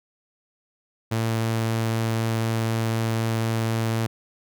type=tone; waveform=sawtooth; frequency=113 Hz; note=A2; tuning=47 cents sharp; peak=-18 dBFS; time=1.11-4.07 s; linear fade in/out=10 ms; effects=none